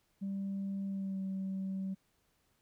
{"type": "tone with pitch glide", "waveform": "sine", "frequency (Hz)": [196, 191.52], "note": ["G3", "G3"], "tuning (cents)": [0, -40], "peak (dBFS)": -33, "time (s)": [0.21, 1.95], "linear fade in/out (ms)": 20, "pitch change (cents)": -40, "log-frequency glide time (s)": [0.87, 1.2], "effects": ["tanh soft clip ceiling -32 dBFS", "pink hiss -75 dBFS RMS until 2.61 s"]}